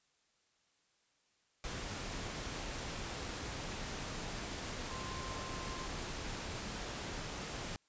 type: tone in noise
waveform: sine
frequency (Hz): 1046.5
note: C6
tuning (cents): 0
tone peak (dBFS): -47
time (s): 4.9-5.86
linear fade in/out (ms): 0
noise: pink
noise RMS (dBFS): -42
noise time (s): 1.64-7.76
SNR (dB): -8
effects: white hiss -75 dBFS RMS until 7.88 s + resampled to 16000 Hz